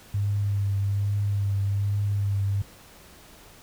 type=tone with vibrato; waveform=sine; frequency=100.5 Hz; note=G2; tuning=44 cents sharp; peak=-22 dBFS; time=0.14-2.62 s; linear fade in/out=5 ms; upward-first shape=triangle; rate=1.2 Hz; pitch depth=28 cents each way; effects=pink hiss -50 dBFS RMS until 3.62 s